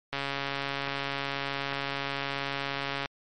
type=click train; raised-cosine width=0.3 ms; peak=-15 dBFS; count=408; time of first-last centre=0.13-3.058 s; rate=139 Hz; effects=MP3 48 kbps